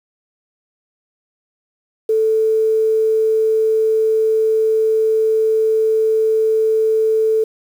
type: tone with quantisation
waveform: sine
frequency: 440 Hz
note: A4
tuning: in tune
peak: -12 dBFS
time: 2.09-7.44 s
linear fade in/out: 5 ms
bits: 7
effects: none